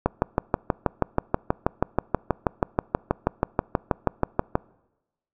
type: click train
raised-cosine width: 1 ms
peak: -5 dBFS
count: 29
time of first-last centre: 0.06-4.554 s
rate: 6.23 Hz
effects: noise-tail reverb RT60 1.0 s tail -25 dB re dry